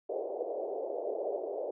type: band-pass noise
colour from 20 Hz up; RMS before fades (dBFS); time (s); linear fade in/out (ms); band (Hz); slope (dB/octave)
pink; -36; 0.09-1.71; 5; 390 to 670; 48
effects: none